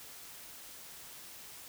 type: silence
effects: white hiss -50 dBFS RMS until 1.68 s